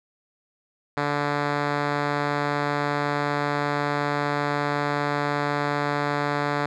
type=tone with low-pass filter; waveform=5% pulse; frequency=145.3 Hz; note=D3; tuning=18 cents flat; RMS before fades=-25 dBFS; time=0.97-6.66 s; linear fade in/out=2 ms; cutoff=3400 Hz; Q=0.57; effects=none